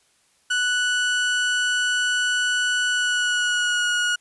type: tone with pitch glide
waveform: 30% pulse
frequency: 1480 to 1449.5 Hz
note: F#6 to F#6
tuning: 0 to -36 cents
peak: -17 dBFS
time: 0.5-4.16 s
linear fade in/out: 10 ms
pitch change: -36 cents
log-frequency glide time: 2.89-3.86 s
effects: white hiss -62 dBFS RMS until 4.2 s + resampled to 24000 Hz